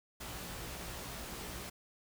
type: noise with comb filter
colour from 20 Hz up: pink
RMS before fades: -44 dBFS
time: 0.2-1.7 s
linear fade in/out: 10 ms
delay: 17 ms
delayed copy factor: +0.6
effects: none